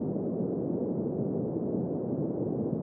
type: band-pass noise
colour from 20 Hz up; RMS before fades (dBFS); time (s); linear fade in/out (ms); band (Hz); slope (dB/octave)
pink; -31; 0-2.82; 10; 150 to 490; 24
effects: none